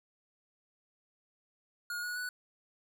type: tone with pitch steps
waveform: square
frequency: 1435 / 1457.6 / 1480.5 Hz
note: F6 / F#6 / F#6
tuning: +47 / -26 / +1 cents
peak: -36 dBFS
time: 1.9-2.29 s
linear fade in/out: 2 ms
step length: 130 ms
effects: none